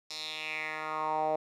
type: tone with band-pass filter sweep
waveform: 10% pulse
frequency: 155.56 Hz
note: D#3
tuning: in tune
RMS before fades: -34 dBFS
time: 0.1-1.36 s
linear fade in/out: 5 ms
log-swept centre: 4900 to 630 Hz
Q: 3.8
effects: none